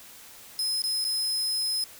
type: tone with dropouts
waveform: sawtooth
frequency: 5100 Hz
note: D#8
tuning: 42 cents sharp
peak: -23 dBFS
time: 0.59-1.84 s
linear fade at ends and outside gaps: 1 ms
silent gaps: 0.82-0.839 / 1.043-1.049 s
effects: white hiss -48 dBFS RMS until 1.99 s